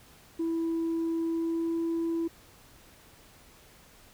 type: tone with pitch glide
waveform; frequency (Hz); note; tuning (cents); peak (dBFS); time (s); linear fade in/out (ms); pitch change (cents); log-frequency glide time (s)
sine; 329.6 to 331.9; E4 to E4; 0 to +12; -25; 0.39-2.28; 10; +12; 1.24-1.8
effects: tanh soft clip ceiling -25 dBFS + pink hiss -56 dBFS RMS until 4.13 s